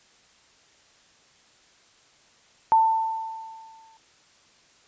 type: tone with exponential decay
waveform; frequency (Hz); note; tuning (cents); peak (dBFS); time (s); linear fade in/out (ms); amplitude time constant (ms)
sine; 892; A5; +23; -13; 2.72-3.97; 0; 270
effects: white hiss -58 dBFS RMS until 4.87 s + resampled to 16000 Hz